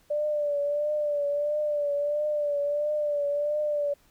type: tone with vibrato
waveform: sine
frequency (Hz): 587.3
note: D5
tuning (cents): 0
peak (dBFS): -24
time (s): 0.1-3.94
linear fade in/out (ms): 10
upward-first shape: triangle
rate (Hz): 1.5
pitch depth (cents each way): 50
effects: pink hiss -63 dBFS RMS until 4.1 s